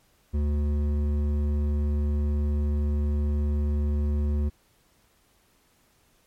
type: tone with hard clipping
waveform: sine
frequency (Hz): 73.42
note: D2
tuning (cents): 0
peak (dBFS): -24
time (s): 0.33-4.5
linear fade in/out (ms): 20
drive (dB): 10
effects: pink hiss -64 dBFS RMS until 6.26 s + MP3 64 kbps